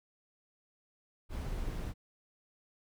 brown noise, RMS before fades -37 dBFS, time 1.29-1.94 s, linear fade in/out 50 ms, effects none

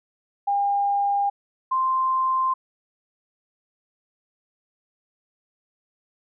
sine tone pair in turn, 805 / 1045 Hz, G5 / C6, +46 / -2 cents, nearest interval perfect fourth, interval 452 cents, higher second, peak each -19 dBFS, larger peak neither, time 0.47-1.3 / 1.71-2.54 s, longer neither, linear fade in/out 10 ms, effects none

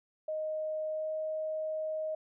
sine tone with pitch glide, 622.3 to 625.9 Hz, D#5 to D#5, 0 to +10 cents, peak -32 dBFS, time 0.28-2.15 s, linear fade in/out 5 ms, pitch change +10 cents, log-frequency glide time 0.89-1.11 s, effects none

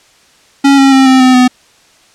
square tone with pitch steps, 277.2 / 271.8 / 266.5 / 261.3 / 256.3 / 251.3 Hz, C#4 / C#4 / C4 / C4 / C4 / B3, 0 / -34 / +32 / -2 / -36 / +30 cents, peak -4 dBFS, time 0.64-1.48 s, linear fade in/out 10 ms, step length 140 ms, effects white hiss -46 dBFS RMS until 2.14 s + low-pass 7000 Hz 12 dB/octave

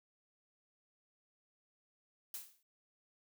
blue noise with exponential decay, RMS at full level -41 dBFS, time 2.34-2.63 s, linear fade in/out 2 ms, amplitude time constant 61 ms, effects none

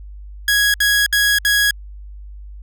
sawtooth tone bursts, 1661.2 Hz, G#6, in tune, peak -9 dBFS, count 4, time 0.48-1.709 s, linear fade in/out 2 ms, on 260 ms, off 63 ms, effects added 50 Hz sine -32 dBFS peak until 2.62 s

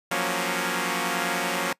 5% pulse chord, Gb major seventh, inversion third, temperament equal, 174.61 / 185 / 233.1 / 277.2 Hz, F3 / Gb3 / Bb3 / Db4, 0 / 0 / 0 / 0 cents, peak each -19 dBFS, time 0.11-1.73 s, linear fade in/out 5 ms, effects noise-tail reverb RT60 0.1 s tail -23 dB re dry + resampled to 32000 Hz

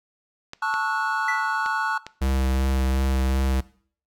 clicks, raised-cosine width 0.2 ms, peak -17 dBFS, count 4, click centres 0.534 / 0.74 / 1.661 / 2.066 s
triangle chord, F# minor seventh, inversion first, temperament equal with one note detuned, 880 / 1108.7 / 1318.5 / 1460.4 Hz, A5 / C#6 / E6 / F#6, 0 / 0 / 0 / -23 cents, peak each -25 / -27 / -30 / -25 dBFS, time 0.62-1.98 s, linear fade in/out 5 ms
triangle tone with exponential decay, 1975.5 Hz, B6, in tune, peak -20 dBFS, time 1.28-1.56 s, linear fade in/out 5 ms, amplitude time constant 60 ms
square tone with vibrato, 66 Hz, C2, 16 cents sharp, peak -21 dBFS, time 2.21-3.61 s, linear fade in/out 10 ms, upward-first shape sine, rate 2.7 Hz, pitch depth 15 cents each way
effects noise-tail reverb RT60 0.5 s tail -19 dB re dry

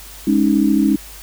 sine chord, Ab suspended fourth, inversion none, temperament equal, 207.7 / 277.2 / 311.1 Hz, Ab3 / Db4 / Eb4, 0 / 0 / 0 cents, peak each -16 dBFS, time 0.27-0.96 s, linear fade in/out 5 ms, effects added 50 Hz sine -39 dBFS peak until 1.22 s + white hiss -38 dBFS RMS until 1.22 s

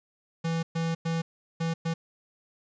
square tone bursts at uneven times, 164.81 Hz, E3, in tune, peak -27 dBFS, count 5, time 0.44-0.63 / 0.75-0.95 / 1.05-1.22 / 1.6-1.74 / 1.85-1.94 s, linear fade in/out 10 ms, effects resampled to 16000 Hz + 9-bit

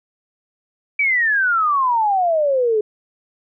sine exponential sweep, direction down, 2326 to 415.3 Hz, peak -14 dBFS, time 0.99-2.81 s, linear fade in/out 5 ms, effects none

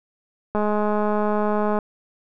click train, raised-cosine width 1 ms, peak -10 dBFS, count 261, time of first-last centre 0.55-1.788 s, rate 210 Hz, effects none

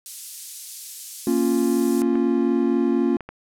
white high-pass noise, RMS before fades -34 dBFS, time 0.06-2.02 s, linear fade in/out 0 ms, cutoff 5400 Hz, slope 12 dB/octave
triangle chord, Bb minor, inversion none, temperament equal, 233.1 / 277.2 / 349.2 Hz, Bb3 / Db4 / F4, 0 / 0 / 0 cents, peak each -20 dBFS, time 1.27-3.17 s, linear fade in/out 2 ms
clicks, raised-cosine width 0.5 ms, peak -20 dBFS, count 4, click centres 2.019 / 2.155 / 3.207 / 3.29 s
effects low-pass 12000 Hz 12 dB/octave

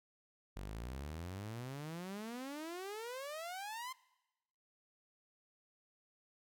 sawtooth exponential sweep, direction up, 45.91 to 1059 Hz, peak -39 dBFS, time 0.56-3.93 s, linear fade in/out 10 ms, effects noise-tail reverb RT60 1.0 s tail -21 dB re dry

